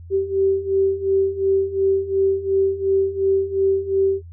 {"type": "beating tone pair", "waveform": "sine", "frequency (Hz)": [386.5, 389.3], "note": ["G4", "G4"], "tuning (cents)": [-24, -12], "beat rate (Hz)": 2.8, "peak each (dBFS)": [-21, -18], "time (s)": [0.1, 4.22], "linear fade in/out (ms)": 50, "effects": ["noise-tail reverb RT60 0.1 s tail -20 dB re dry", "added 85 Hz sine -36 dBFS peak until 4.32 s"]}